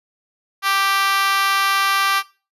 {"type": "tone with high-pass filter", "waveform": "5% pulse", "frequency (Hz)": 392, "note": "G4", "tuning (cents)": 0, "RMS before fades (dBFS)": -18, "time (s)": [0.62, 2.23], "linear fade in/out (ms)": 50, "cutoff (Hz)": 1100, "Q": 3.2, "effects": ["noise-tail reverb RT60 0.3 s tail -17 dB re dry", "resampled to 32000 Hz"]}